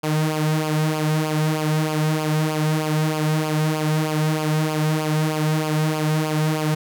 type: tone with flanger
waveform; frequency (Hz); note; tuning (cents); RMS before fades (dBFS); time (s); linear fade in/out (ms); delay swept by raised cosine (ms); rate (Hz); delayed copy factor
sawtooth; 154.8; D#3; -9; -21; 0.03-6.75; 10; 0.51 to 3.01; 3.2; -0.65
effects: none